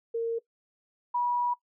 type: tone pair in turn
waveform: sine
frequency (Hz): 460 / 970.2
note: A#4 / B5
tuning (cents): -23 / -31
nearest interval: octave + minor second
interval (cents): 1292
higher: second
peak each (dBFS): -26 / -25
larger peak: second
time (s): 0.14-0.39 / 1.14-1.54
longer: second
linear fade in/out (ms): 10
effects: noise-tail reverb RT60 0.1 s tail -19 dB re dry

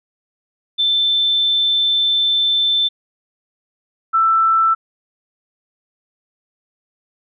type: tone pair in turn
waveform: sine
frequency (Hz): 3540 / 1328.5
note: A7 / E6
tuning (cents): +10 / +13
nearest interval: octave + perfect fourth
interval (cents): 1697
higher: first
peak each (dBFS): -13 / -11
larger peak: second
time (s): 0.78-2.89 / 4.13-4.75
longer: first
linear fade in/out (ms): 20
effects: none

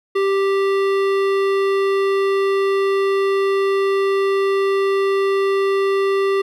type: tone with hard clipping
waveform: sine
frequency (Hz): 392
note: G4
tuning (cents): 0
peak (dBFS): -17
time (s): 0.15-6.42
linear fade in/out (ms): 10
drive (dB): 15
effects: none

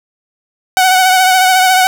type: tone with vibrato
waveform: sawtooth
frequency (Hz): 746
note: F#5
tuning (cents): +14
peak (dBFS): -3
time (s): 0.77-1.87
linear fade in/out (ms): 0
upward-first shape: triangle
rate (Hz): 14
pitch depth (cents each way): 39
effects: none

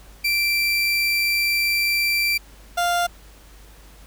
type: tone pair in turn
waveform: 30% pulse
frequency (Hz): 2349 / 698.4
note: D7 / F5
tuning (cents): 0 / 0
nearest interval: octave + major sixth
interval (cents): 2100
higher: first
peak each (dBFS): -16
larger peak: neither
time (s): 0.24-2.38 / 2.77-3.07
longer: first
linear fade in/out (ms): 10
effects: added 50 Hz sine -45 dBFS peak until 4.06 s + pink hiss -50 dBFS RMS until 4.06 s

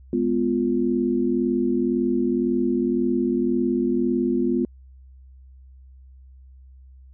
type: chord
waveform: sine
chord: F diminished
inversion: first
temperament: just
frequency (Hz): 209.5 / 251.4 / 349.2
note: Ab3 / Cb4 / F4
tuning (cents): +15 / +31 / 0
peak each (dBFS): -26 / -22 / -23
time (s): 0.13-4.65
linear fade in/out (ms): 2
effects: added 65 Hz sine -44 dBFS peak until 7.13 s

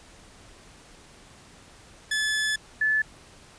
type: tone pair in turn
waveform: sawtooth / sine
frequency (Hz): 1727 / 1734.9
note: A6 / A6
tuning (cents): -33 / -25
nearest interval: unison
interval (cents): 8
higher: second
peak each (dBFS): -20 / -20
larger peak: neither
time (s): 2.11-2.56 / 2.81-3.02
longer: first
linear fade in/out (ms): 5
effects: pink hiss -51 dBFS RMS until 3.58 s + resampled to 22050 Hz

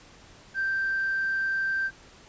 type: tone with hard clipping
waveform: sine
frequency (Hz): 1568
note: G6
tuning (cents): 0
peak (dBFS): -25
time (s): 0.54-1.91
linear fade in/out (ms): 50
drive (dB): 1
effects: pink hiss -52 dBFS RMS until 2.28 s + resampled to 16000 Hz

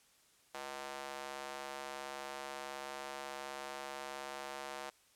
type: tone with high-pass filter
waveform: square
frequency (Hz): 69.3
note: C#2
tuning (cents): 0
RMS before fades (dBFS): -45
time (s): 0.54-4.9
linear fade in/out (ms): 5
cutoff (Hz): 690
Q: 1.2
effects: white hiss -68 dBFS RMS until 5.15 s + low-pass 11000 Hz 12 dB/octave

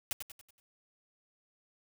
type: noise with echo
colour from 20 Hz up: white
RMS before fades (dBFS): -34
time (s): 0.11-0.13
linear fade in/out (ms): 0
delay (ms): 94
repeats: 5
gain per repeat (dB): -7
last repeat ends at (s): 0.6
effects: none

